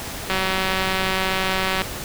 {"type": "click train", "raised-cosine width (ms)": 0.3, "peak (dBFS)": -6, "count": 288, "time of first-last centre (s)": [0.3, 1.819], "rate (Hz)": 189, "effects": ["pink hiss -31 dBFS RMS until 2.04 s"]}